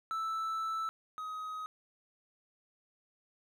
triangle tone pair in turn, 1318.5 / 1261.5 Hz, E6 / D#6, 0 / +23 cents, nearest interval minor second, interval 77 cents, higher first, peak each -31 / -36 dBFS, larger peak first, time 0.11-0.89 / 1.18-1.66 s, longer first, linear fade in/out 0 ms, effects none

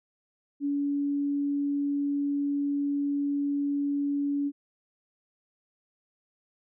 sine tone, 284.6 Hz, C#4, 46 cents sharp, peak -25 dBFS, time 0.6-4.52 s, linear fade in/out 50 ms, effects none

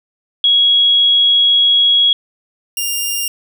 sine / 10% pulse tone pair in turn, 3322 / 2803 Hz, G#7 / F7, 0 / +6 cents, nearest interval minor third, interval 294 cents, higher first, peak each -8 dBFS, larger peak neither, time 0.44-2.13 / 2.77-3.28 s, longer first, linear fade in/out 2 ms, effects none

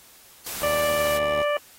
white noise, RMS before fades -33 dBFS, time 0.46-1.18 s, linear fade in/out 5 ms
5% pulse tone with pitch glide, 78.6 to 74.79 Hz, D#2 to D2, +18 to +32 cents, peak -23 dBFS, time 0.62-1.43 s, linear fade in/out 0 ms, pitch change -86 cents, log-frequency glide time 0.87-1.12 s
harmonic tone, 587.3 Hz, D5, in tune, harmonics 1 / 2 / 3 / 4 / 5, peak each -22 / -28 / -32 / -34 / -36 dBFS, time 0.63-1.57 s, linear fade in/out 2 ms
effects white hiss -51 dBFS RMS until 1.78 s + AAC 48 kbps

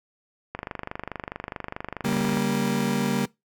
click train, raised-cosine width 0.5 ms, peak -16 dBFS, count 46, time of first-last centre 0.55-2.372 s, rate 24.7 Hz
35% pulse chord, G diminished, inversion second, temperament just, 141.12 / 196 / 235.2 Hz, Db3 / G3 / Bb3, +31 / 0 / +16 cents, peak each -28 / -25 / -24 dBFS, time 2.04-3.26 s, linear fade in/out 10 ms
effects noise-tail reverb RT60 0.2 s tail -22 dB re dry

